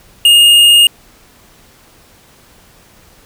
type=tone with hard clipping; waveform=sine; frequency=2841 Hz; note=F7; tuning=29 cents sharp; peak=-5 dBFS; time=0.25-0.87 s; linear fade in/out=2 ms; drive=9 dB; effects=pink hiss -45 dBFS RMS until 3.25 s